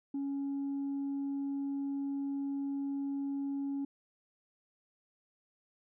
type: tone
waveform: sine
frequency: 278.2 Hz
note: C#4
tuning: 6 cents sharp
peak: -31 dBFS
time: 0.14-3.85 s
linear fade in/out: 5 ms
effects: tanh soft clip ceiling -31 dBFS